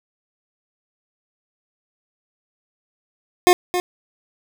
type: tone with echo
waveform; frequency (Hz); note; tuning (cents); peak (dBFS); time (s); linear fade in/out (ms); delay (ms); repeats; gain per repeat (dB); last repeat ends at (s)
25% pulse; 358.7; F4; +46; -5; 3.47-3.53; 0; 270; 1; -10; 3.8
effects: none